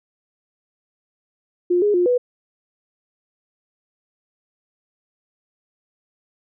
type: tone with pitch steps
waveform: sine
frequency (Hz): 354.3 / 414.2 / 355 / 493.2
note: F4 / G#4 / F4 / B4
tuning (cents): +25 / -5 / +28 / -2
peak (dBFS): -14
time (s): 1.7-2.18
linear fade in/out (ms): 10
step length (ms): 120
effects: none